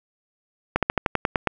slowing click train, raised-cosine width 0.5 ms, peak -4 dBFS, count 9, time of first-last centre 0.76-1.473 s, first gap 67 ms, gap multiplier 1.08, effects none

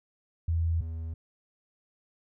sine / triangle tone pair in turn, 82.9 / 81.33 Hz, E2 / E2, +10 / -23 cents, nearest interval unison, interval 33 cents, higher first, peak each -24 / -31 dBFS, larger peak first, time 0.48-0.81 / 0.81-1.14 s, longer neither, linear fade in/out 5 ms, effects none

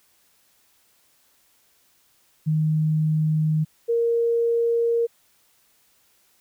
sine tone pair in turn, 155.56 / 466.2 Hz, D#3 / A#4, 0 / 0 cents, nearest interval octave + perfect fifth, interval 1900 cents, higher second, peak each -18 / -18 dBFS, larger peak neither, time 2.46-3.65 / 3.88-5.07 s, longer neither, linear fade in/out 20 ms, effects white hiss -62 dBFS RMS until 6.4 s

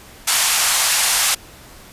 white band-pass noise, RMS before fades -17 dBFS, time 0.27-1.35 s, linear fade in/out 10 ms, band 710 to 11000 Hz, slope 24 dB/octave, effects pink hiss -42 dBFS RMS until 1.92 s + resampled to 32000 Hz

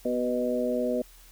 harmonic tone with a mistuned harmonic, 123.5 Hz, B2, in tune, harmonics 2 / 3 / 4 / 5, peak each -29 / -34 / -29 / -30 dBFS, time 0.05-1.02 s, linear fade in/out 5 ms, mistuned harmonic 3, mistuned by +32 cents, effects added 40 Hz sine -52 dBFS peak until 1.31 s + white hiss -55 dBFS RMS until 1.31 s

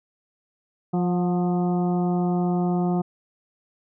harmonic tone with a mistuned harmonic, 176.8 Hz, F3, 22 cents sharp, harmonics 1 / 2 / 3 / 4 / 5 / 6 / 7, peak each -21 / -27 / -40 / -30 / -39 / -44 / -42 dBFS, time 0.93-3.02 s, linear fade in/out 10 ms, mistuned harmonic 4, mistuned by +29 cents, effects none

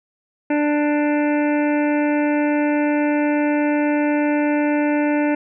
harmonic tone with a mistuned harmonic, 295.3 Hz, D4, 10 cents sharp, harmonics 1 / 2 / 3 / 5 / 6 / 7 / 8 / 9, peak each -17 / -23 / -27 / -31 / -33 / -34 / -35 / -36 dBFS, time 0.5-5.35 s, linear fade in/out 5 ms, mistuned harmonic 7, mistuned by +17 cents, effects none

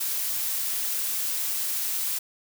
blue noise, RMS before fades -28 dBFS, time 0-2.19 s, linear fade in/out 10 ms, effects none

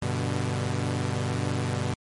sawtooth chord, G major, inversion none, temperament equal with one note detuned, 97.32 / 123.47 / 146.83 Hz, G2 / B2 / D3, -12 / 0 / 0 cents, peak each -26 / -25 / -28 dBFS, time 0.02-1.94 s, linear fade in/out 5 ms, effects MP3 48 kbps

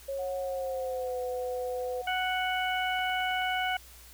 sine tone with pitch glide, 548 to 502.5 Hz, C#5 to B4, -20 to +30 cents, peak -31 dBFS, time 0.08-2.02 s, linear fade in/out 10 ms, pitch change -150 cents, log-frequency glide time 0.38-1.19 s
sine tone, 733 Hz, F#5, 16 cents flat, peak -38 dBFS, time 0.18-2.11 s, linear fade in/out 20 ms
harmonic tone, 740 Hz, F#5, in tune, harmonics 1 / 2 / 3 / 4, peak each -30 / -33 / -35 / -36 dBFS, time 2.07-3.77 s, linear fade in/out 5 ms
click train, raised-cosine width 0.3 ms, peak -33 dBFS, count 5, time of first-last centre 2.99-3.419 s, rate 9.32 Hz
effects added 60 Hz sine -53 dBFS peak until 4.13 s + white hiss -53 dBFS RMS until 4.13 s

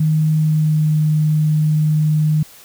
sine tone with pitch glide, 155.56 to 153.51 Hz, D#3 to D#3, 0 to -23 cents, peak -12 dBFS, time 0-2.43 s, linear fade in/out 5 ms, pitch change -23 cents, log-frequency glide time 0.36-0.92 s, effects white hiss -43 dBFS RMS until 2.64 s

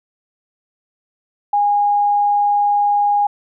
sine tone, 820 Hz, G#5, 22 cents flat, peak -12 dBFS, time 1.53-3.27 s, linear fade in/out 5 ms, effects none

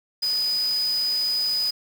sine tone in noise, 4978 Hz, D#8, in tune, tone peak -21 dBFS, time 0.22-1.71 s, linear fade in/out 10 ms, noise white, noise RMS -38 dBFS, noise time 0.22-1.71 s, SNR +14 dB, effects none

